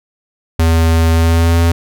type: tone with pitch glide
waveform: square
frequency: 82 to 84.16 Hz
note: E2 to E2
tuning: -9 to +36 cents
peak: -9 dBFS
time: 0.59-1.72 s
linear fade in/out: 5 ms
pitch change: +45 cents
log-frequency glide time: 1.11-1.61 s
effects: none